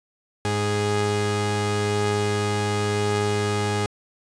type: tone pair together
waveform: sawtooth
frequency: 103.83 / 414.4 Hz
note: G#2 / G#4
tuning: 0 / -4 cents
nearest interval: 2 octaves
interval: 2396 cents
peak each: -20 dBFS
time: 0.45-3.86 s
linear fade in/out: 0 ms
effects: resampled to 22050 Hz